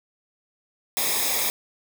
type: noise with comb filter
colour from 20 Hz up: white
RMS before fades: -24 dBFS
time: 0.97-1.5 s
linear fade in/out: 0 ms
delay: 0.68 ms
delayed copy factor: -0.7
effects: none